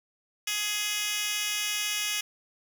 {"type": "tone with high-pass filter", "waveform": "10% pulse", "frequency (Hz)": 418, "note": "G#4", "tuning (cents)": 11, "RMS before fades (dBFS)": -30, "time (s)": [0.47, 2.21], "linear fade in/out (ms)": 5, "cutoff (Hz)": 3300, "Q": 1.6, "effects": []}